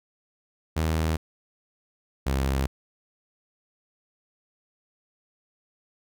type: tone pair in turn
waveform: sawtooth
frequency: 79.7 / 67.14 Hz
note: D#2 / C2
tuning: +42 / +45 cents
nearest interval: minor third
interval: 297 cents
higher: first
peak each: -19 dBFS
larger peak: neither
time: 0.76-1.17 / 2.26-2.67 s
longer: neither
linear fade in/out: 10 ms
effects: none